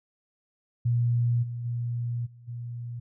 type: tone with level steps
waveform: sine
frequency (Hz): 119.4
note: A#2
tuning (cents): +42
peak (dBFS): -21 / -31 / -27 / -47 / -33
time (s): 0.85-3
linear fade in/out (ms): 10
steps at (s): 1.42 / 1.64 / 2.25 / 2.47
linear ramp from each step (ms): 20
effects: none